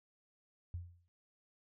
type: tone with exponential decay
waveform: sine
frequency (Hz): 87.31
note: F2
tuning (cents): 0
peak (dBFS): -37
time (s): 0.74-1.08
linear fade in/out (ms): 0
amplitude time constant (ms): 73
effects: noise-tail reverb RT60 0.1 s tail -18 dB re dry